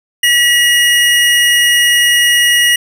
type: tone pair together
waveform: square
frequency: 1935 / 2873 Hz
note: B6 / F7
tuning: -36 / +48 cents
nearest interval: perfect fifth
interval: 684 cents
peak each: -11 dBFS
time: 0.23-2.76 s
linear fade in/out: 5 ms
effects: none